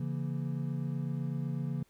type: chord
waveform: triangle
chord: A# diminished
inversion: first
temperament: just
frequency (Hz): 139.85 / 167.82 / 233.1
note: C#3 / E3 / A#3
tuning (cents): +16 / +31 / 0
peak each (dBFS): -32 / -35 / -38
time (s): 0-1.83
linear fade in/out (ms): 5
effects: pink hiss -69 dBFS RMS until 1.89 s